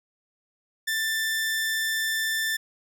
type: tone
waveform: sawtooth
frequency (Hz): 1774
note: A6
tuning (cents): +14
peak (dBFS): -21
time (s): 0.87-2.57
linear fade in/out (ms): 10
effects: none